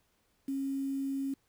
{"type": "tone with quantisation", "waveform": "sine", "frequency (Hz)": 272.6, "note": "C#4", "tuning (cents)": -29, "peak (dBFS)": -31, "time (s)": [0.48, 1.34], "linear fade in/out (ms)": 5, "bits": 9, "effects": ["pink hiss -73 dBFS RMS until 1.48 s"]}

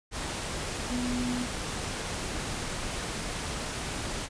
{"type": "tone in noise", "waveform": "sine", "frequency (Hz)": 246.2, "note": "B3", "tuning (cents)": -5, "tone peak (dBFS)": -29, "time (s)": [0.88, 1.47], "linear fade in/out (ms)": 50, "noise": "pink", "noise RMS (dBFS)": -34, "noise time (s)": [0.11, 4.29], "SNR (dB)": 2, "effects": ["resampled to 22050 Hz"]}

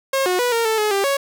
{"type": "tone with pitch steps", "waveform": "sawtooth", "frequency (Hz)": [539, 363.6, 490.1, 461.8, 441.6, 424.3, 395.5, 555], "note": ["C#5", "F#4", "B4", "A#4", "A4", "G#4", "G4", "C#5"], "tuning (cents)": [-49, -30, -13, -16, 6, 37, 15, 2], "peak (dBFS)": -13, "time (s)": [0.13, 1.17], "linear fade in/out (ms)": 5, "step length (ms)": 130, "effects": []}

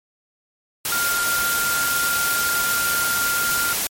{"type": "tone in noise", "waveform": "sine", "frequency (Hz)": 1396.9, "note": "F6", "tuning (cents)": 0, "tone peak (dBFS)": -21, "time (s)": [0.92, 3.73], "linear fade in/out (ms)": 2, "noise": "white", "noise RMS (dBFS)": -23, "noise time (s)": [0.85, 3.87], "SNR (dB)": -1, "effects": ["MP3 64 kbps"]}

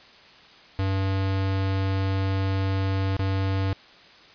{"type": "tone with dropouts", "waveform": "square", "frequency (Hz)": 96.4, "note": "G2", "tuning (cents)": -28, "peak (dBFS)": -23, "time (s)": [0.79, 3.73], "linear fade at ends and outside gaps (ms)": 0, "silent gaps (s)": [3.166, 3.193], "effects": ["white hiss -50 dBFS RMS until 4.34 s", "resampled to 11025 Hz"]}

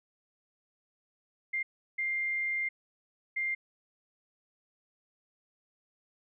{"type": "tone bursts at uneven times", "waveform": "sine", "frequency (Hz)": 2100, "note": "C7", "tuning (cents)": 6, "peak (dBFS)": -29, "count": 3, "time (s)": [[1.53, 1.63], [1.98, 2.69], [3.36, 3.55]], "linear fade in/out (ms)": 10, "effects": []}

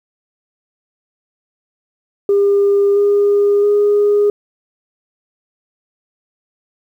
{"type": "tone with pitch steps", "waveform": "sine", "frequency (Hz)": [401.7, 406.8, 412], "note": ["G4", "G#4", "G#4"], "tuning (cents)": [42, -36, -14], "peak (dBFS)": -8, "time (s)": [2.29, 4.3], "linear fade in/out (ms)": 2, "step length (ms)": 670, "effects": ["tanh soft clip ceiling -6 dBFS", "8-bit"]}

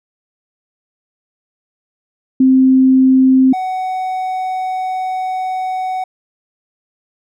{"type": "tone pair in turn", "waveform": ["sine", "triangle"], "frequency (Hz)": [261.6, 747], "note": ["C4", "F#5"], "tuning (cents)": [0, 16], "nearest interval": "octave + tritone", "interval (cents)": 1816, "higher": "second", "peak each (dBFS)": [-6, -15], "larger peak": "first", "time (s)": [[2.4, 3.53], [3.53, 6.04]], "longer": "second", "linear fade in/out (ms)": 5, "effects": []}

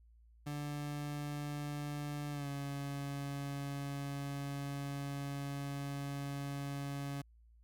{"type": "tone with pitch glide", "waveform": "30% pulse", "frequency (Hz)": [146.3, 140.66], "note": ["D3", "C#3"], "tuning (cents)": [-6, 26], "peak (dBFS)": -36, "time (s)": [0.46, 7.22], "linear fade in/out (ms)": 10, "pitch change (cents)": -68, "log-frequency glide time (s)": [2.31, 2.48], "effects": ["added 57 Hz sine -60 dBFS peak until 7.63 s"]}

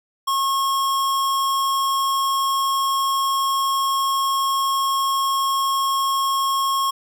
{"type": "tone", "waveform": "square", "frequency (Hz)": 1087, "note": "C#6", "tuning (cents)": -34, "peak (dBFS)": -19, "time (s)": [0.27, 6.91], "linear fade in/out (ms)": 10, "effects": ["10-bit"]}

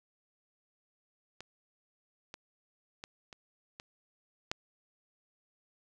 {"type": "clicks", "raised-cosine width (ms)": 0.2, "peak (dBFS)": [-27, -26, -25, -30, -27, -15], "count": 6, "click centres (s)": [1.406, 2.341, 3.039, 3.328, 3.799, 4.515], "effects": []}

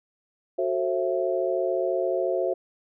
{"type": "chord", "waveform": "sine", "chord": "F# half-diminished seventh", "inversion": "none", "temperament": "just", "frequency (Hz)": [370, 444, 532.8, 666], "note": ["F#4", "A4", "C5", "E5"], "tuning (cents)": [0, 16, 31, 18], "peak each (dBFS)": [-27, -33, -27, -28], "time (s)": [0.58, 2.54], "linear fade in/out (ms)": 10, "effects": []}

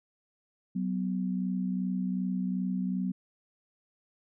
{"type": "tone pair together", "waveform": "sine", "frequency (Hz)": [187.06, 249.7], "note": ["F#3", "B3"], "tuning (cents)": [19, 19], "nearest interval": "perfect fourth", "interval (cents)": 500, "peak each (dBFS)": [-29, -34], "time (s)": [0.75, 3.12], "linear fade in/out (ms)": 10, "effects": []}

